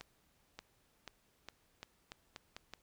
accelerating click train, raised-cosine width 0.2 ms, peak -28 dBFS, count 9, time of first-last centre 0.01-2.736 s, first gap 580 ms, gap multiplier 0.84, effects pink hiss -73 dBFS RMS until 2.82 s

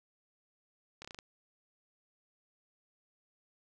slowing click train, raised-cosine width 0.2 ms, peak -28 dBFS, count 6, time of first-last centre 1.02-1.188 s, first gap 26 ms, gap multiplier 1.13, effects none

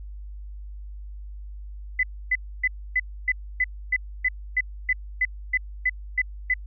sine tone bursts, 2009 Hz, B6, 29 cents sharp, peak -18 dBFS, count 15, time 1.99-6.54 s, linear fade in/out 5 ms, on 42 ms, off 280 ms, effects added 50 Hz sine -35 dBFS peak until 6.66 s

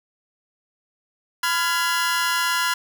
sawtooth chord, F diminished, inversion second, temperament just, 1005.8 / 1396.9 / 1676.3 Hz, Cb6 / F6 / Ab6, +31 / 0 / +16 cents, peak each -20 / -20 / -23 dBFS, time 1.43-2.74 s, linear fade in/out 5 ms, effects none

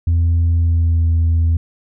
sine tone with pitch glide, 84 to 82.51 Hz, E2 to E2, +33 to +2 cents, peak -9 dBFS, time 0.07-1.57 s, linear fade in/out 5 ms, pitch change -31 cents, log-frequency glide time 0.55-1.08 s, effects tanh soft clip ceiling -10 dBFS

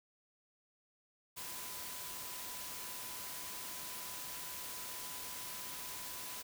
sine tone in noise, 1000 Hz, B5, 21 cents sharp, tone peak -55 dBFS, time 1.36-6.43 s, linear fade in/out 20 ms, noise white, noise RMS -45 dBFS, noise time 1.36-6.43 s, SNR -13 dB, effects none

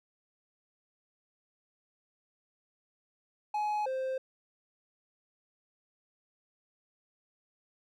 triangle tone pair in turn, 842 / 523.7 Hz, G#5 / C5, +24 / +1 cents, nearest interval minor sixth, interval 823 cents, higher first, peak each -27 / -29 dBFS, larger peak first, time 3.54-3.86 / 3.86-4.18 s, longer neither, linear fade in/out 5 ms, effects none

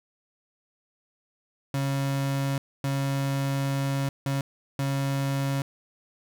35% pulse tone bursts at uneven times, 137.7 Hz, C#3, 11 cents flat, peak -23 dBFS, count 4, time 1.74-2.58 / 2.84-4.09 / 4.26-4.41 / 4.79-5.62 s, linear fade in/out 2 ms, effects none

